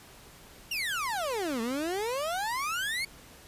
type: exponential two-way sweep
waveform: 30% pulse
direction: down then up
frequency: 2895 to 220 to 2248 Hz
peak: -27 dBFS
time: 0.71-3.05 s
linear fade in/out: 5 ms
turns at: 1.61 s
effects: pink hiss -52 dBFS RMS until 3.47 s + resampled to 32000 Hz